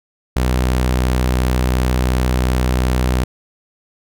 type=tone; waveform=sawtooth; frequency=62.8 Hz; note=B1; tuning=30 cents sharp; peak=-10 dBFS; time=0.36-3.24 s; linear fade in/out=5 ms; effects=none